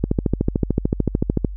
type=click train; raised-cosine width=3 ms; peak=-4 dBFS; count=20; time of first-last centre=0.04-1.447 s; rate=13.5 Hz; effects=added 48 Hz sine -28 dBFS peak until 1.56 s